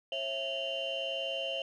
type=tone cluster; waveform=sine; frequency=541 / 662 / 2790 / 3059 Hz; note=C#5 / E5 / F7 / G7; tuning=-42 / +7 / -2 / -43 cents; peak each=-37 / -38 / -37 / -37 dBFS; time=0.12-1.62 s; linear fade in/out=2 ms; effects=tanh soft clip ceiling -26 dBFS